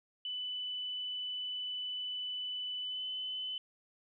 sine tone with pitch glide, 2991 to 3022 Hz, F#7 to F#7, +18 to +36 cents, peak -36 dBFS, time 0.25-3.58 s, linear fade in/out 2 ms, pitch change +18 cents, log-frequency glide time 2.81-3.04 s, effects none

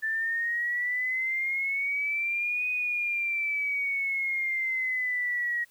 sine exponential two-way sweep, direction up then down, 1760 to 2495 to 1896 Hz, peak -26 dBFS, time 0.02-5.65 s, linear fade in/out 20 ms, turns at 2.69 s, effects white hiss -62 dBFS RMS until 5.7 s + high-pass 60 Hz 12 dB/octave

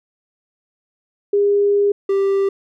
sine / triangle tone pair in turn, 405.7 / 392.8 Hz, G#4 / G4, -41 / +4 cents, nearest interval minor second, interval 55 cents, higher first, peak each -12 dBFS, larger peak neither, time 1.33-1.92 / 2.09-2.49 s, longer first, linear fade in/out 5 ms, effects none

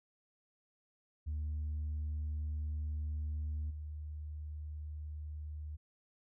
sine tone with level steps, 75.8 Hz, D#2, 45 cents flat, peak -33 / -40 dBFS, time 1.26-5.77 s, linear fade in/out 20 ms, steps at 3.7 s, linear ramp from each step 10 ms, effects tanh soft clip ceiling -33 dBFS

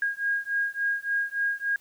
sine beating tone pair, 1629 / 1632.5 Hz, G#6 / G#6, -34 / -30 cents, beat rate 3.5 Hz, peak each -28 dBFS, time 0.02-1.76 s, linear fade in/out 2 ms, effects white hiss -59 dBFS RMS until 1.8 s

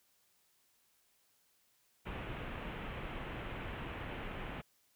pink low-pass noise, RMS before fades -43 dBFS, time 2.05-4.62 s, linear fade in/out 20 ms, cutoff 3100 Hz, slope 48 dB/octave, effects white hiss -73 dBFS RMS until 4.95 s

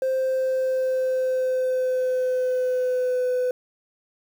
sine tone with pitch glide, 523.3 to 501.7 Hz, C5 to B4, 0 to +27 cents, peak -18 dBFS, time 0.02-3.51 s, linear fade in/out 2 ms, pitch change -73 cents, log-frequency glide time 0.16-3.3 s, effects tanh soft clip ceiling -19 dBFS + 8-bit

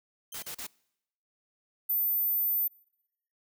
5% pulse tone with exponential decay, 3136 Hz, G7, in tune, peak -32 dBFS, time 0.32-0.57 s, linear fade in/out 5 ms, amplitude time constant 53 ms
white noise bursts, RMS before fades -39 dBFS, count 3, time 0.34-0.669 s, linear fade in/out 5 ms, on 85 ms, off 37 ms
sine tone, 14090 Hz, A9, 1 cent sharp, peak -25 dBFS, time 1.89-2.68 s, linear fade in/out 10 ms
effects noise-tail reverb RT60 0.8 s tail -24 dB re dry

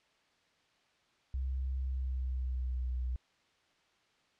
sine tone with pitch glide, 65.41 to 62.31 Hz, C2 to B1, 0 to +16 cents, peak -32 dBFS, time 1.34-3.16 s, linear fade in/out 0 ms, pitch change -84 cents, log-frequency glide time 1.79-2.91 s, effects white hiss -70 dBFS RMS until 4.39 s + low-pass 4000 Hz 12 dB/octave

